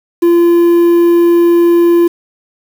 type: tone with quantisation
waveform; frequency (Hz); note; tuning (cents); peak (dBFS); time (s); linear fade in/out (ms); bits
triangle; 343.1; F4; -31; -3; 0.22-2.08; 10; 5
effects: none